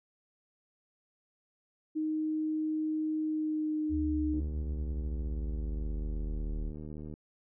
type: tone with pitch glide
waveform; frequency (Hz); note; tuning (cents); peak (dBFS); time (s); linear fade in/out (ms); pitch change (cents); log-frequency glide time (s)
sine; 311.1 to 306.1; D#4 to D#4; 0 to -28; -29; 1.95-4.41; 20; -28; 3.22-3.95
type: linear sweep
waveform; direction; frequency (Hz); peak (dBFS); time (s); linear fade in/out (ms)
sine; down; 77.78 to 40.83; -32; 3.89-6.73; 50
type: click train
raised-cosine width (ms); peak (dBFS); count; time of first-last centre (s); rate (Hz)
3; -31; 214; 4.34-7.139; 76.1
effects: none